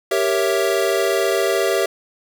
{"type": "chord", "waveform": "square", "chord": "G diminished seventh", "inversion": "none", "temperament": "equal", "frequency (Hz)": [392, 466.2, 554.4, 659.3], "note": ["G4", "Bb4", "Db5", "Fb5"], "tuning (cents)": [0, 0, 0, 0], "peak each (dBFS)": [-21, -24, -24, -23], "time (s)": [0.11, 1.86], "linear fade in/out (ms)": 5, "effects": []}